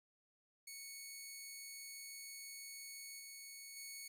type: tone with level steps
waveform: 10% pulse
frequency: 2217 Hz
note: C#7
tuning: in tune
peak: -40 / -42 / -39 dBFS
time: 0.67-4.08 s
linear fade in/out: 5 ms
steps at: 3.19 / 3.76 s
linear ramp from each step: 10 ms
effects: none